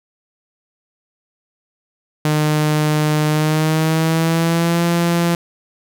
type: tone with pitch glide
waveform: sawtooth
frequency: 152.2 to 170.84 Hz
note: D#3 to F3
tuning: -38 to -38 cents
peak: -10 dBFS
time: 2.25-5.35 s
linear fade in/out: 2 ms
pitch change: +200 cents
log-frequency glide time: 3.27-4.83 s
effects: none